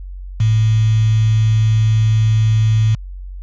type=tone with quantisation; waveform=sine; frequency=110 Hz; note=A2; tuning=in tune; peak=-10 dBFS; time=0.4-2.95 s; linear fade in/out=5 ms; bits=5; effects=added 46 Hz sine -27 dBFS peak until 3.42 s + resampled to 16000 Hz